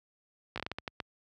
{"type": "slowing click train", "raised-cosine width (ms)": 0.3, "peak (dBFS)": -19, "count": 9, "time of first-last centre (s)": [0.56, 1.002], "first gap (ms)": 16, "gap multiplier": 1.34, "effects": ["high-pass 60 Hz 12 dB/octave"]}